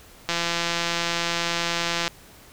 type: click train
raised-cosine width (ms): 0.2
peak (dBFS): -7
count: 305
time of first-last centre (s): 0.29-2.078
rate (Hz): 170
effects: pink hiss -49 dBFS RMS until 2.52 s